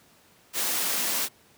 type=high-pass noise; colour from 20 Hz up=white; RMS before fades=-27 dBFS; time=0.53-1.29 s; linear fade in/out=50 ms; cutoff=170 Hz; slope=24 dB/octave; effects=pink hiss -58 dBFS RMS until 1.57 s + high-pass 100 Hz 12 dB/octave